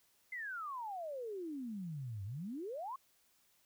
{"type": "exponential two-way sweep", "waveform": "sine", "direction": "down then up", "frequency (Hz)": [2093, 94, 1124], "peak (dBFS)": -40, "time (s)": [0.32, 2.96], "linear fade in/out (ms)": 5, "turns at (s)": 2.24, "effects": ["white hiss -72 dBFS RMS until 3.65 s"]}